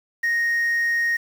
sine tone, 1864.7 Hz, A#6, in tune, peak -16 dBFS, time 0.23-1.17 s, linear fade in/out 10 ms, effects tanh soft clip ceiling -18 dBFS + 7-bit

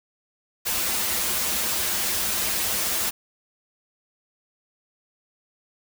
white noise with comb filter, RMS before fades -25 dBFS, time 0.65-3.11 s, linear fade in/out 20 ms, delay 7.1 ms, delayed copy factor -0.95, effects none

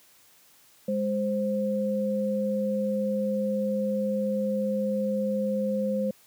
sine tone pair together, 205.5 / 523.8 Hz, G#3 / C5, -18 / +2 cents, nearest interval octave + major third, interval 1620 cents, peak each -27 dBFS, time 0.88-6.11 s, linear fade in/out 5 ms, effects white hiss -58 dBFS RMS until 6.26 s + high-pass 80 Hz 12 dB/octave

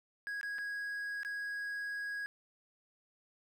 triangle tone with dropouts, 1653 Hz, G#6, 9 cents flat, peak -35 dBFS, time 0.27-2.26 s, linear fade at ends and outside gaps 0 ms, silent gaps 0.412-0.431 / 0.583-0.587 / 1.232-1.249 s, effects none

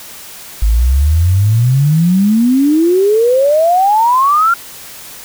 sine exponential sweep, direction up, 51.2 to 1407 Hz, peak -7 dBFS, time 0.62-4.54 s, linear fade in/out 5 ms, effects white hiss -32 dBFS RMS until 5.24 s

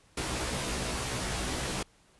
pink noise with comb filter, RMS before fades -33 dBFS, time 0.17-1.83 s, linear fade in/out 5 ms, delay 16 ms, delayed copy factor +0.85, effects pink hiss -63 dBFS RMS until 2.19 s + resampled to 24000 Hz

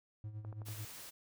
triangle tone with tremolo, 106.8 Hz, G#2, 49 cents sharp, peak -38 dBFS, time 0.24-0.85 s, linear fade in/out 0 ms, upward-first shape sine, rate 9.1 Hz, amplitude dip 65%
clicks, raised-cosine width 1 ms, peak -38 dBFS, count 4, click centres 0.449 / 0.527 / 0.618 / 0.685 s
white noise, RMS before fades -50 dBFS, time 0.65-1.11 s, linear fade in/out 20 ms
effects none

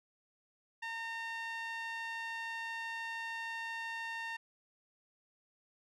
sawtooth tone with band-pass filter, 913 Hz, A#5, 36 cents flat, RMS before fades -41 dBFS, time 0.82-4.37 s, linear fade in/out 10 ms, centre 2000 Hz, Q 1.7, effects none

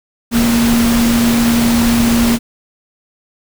sine tone in noise, 234.2 Hz, A#3, 8 cents sharp, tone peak -10 dBFS, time 0.31-2.39 s, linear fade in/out 50 ms, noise pink, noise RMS -18 dBFS, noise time 0.31-2.39 s, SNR +5 dB, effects none

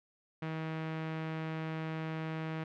sawtooth tone with low-pass filter, 159.4 Hz, D#3, 42 cents sharp, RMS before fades -38 dBFS, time 0.42-2.64 s, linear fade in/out 5 ms, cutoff 2400 Hz, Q 1.3, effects none

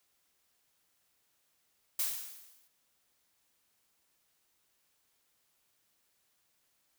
blue noise with exponential decay, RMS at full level -30 dBFS, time 1.99-2.68 s, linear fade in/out 5 ms, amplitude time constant 150 ms, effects white hiss -75 dBFS RMS until 6.98 s

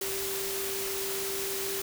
sine tone in noise, 390.6 Hz, G4, 6 cents flat, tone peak -35 dBFS, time 0.01-1.82 s, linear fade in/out 5 ms, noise white, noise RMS -34 dBFS, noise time 0.01-1.82 s, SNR -4 dB, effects none

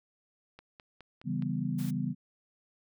click train, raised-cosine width 0.3 ms, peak -33 dBFS, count 5, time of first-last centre 0.59-1.423 s, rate 4.8 Hz
sine chord, C# half-diminished seventh, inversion none, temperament equal, 138.59 / 164.81 / 196 / 246.9 Hz, C#3 / E3 / G3 / B3, 0 / 0 / 0 / 0 cents, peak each -35 dBFS, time 1.24-2.15 s, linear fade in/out 50 ms
white noise, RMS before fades -48 dBFS, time 1.78-1.91 s, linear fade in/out 10 ms
effects none

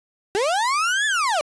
35% pulse linear two-way sweep, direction up then down, 373.3 to 1760 to 563 Hz, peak -17 dBFS, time 0.35-1.41 s, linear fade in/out 0 ms, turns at 1.06 s, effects resampled to 22050 Hz

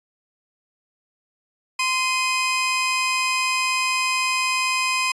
sawtooth tone pair together, 1037.1 / 2504 Hz, C6 / D#7, -16 / +10 cents, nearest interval octave + minor third, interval 1526 cents, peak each -19 dBFS, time 1.79-5.12 s, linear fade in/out 5 ms, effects resampled to 22050 Hz

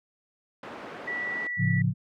pink band-pass noise, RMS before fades -41 dBFS, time 0.63-1.47 s, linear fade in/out 2 ms, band 290 to 1800 Hz, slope 12 dB/octave
sine tone, 1950 Hz, B6, 23 cents flat, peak -29 dBFS, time 1.07-1.82 s, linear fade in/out 10 ms
sine chord, A augmented, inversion none, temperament equal, 110 / 138.59 / 174.61 Hz, A2 / C#3 / E#3, 0 / 0 / 0 cents, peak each -26 dBFS, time 1.57-1.94 s, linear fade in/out 50 ms
effects none

